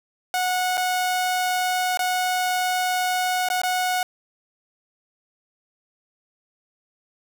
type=tone with dropouts; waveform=sawtooth; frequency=733 Hz; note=F#5; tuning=16 cents flat; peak=-17 dBFS; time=0.34-4.03 s; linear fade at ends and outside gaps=1 ms; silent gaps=0.772-0.777 / 1.973-1.992 / 3.487-3.501 / 3.617-3.634 s; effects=none